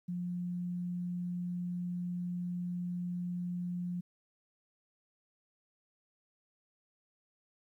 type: tone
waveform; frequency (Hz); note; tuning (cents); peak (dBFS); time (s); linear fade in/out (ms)
sine; 177.1; F3; +24; -34; 0.08-4.01; 10
effects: 12-bit